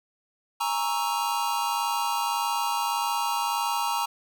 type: chord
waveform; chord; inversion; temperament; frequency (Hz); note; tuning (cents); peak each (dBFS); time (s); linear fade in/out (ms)
square; A# half-diminished seventh; third; equal; 830.6 / 932.3 / 1108.7 / 1318.5; G#5 / A#5 / C#6 / E6; 0 / 0 / 0 / 0; -32 / -28 / -34 / -34; 0.6-4.06; 10
effects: none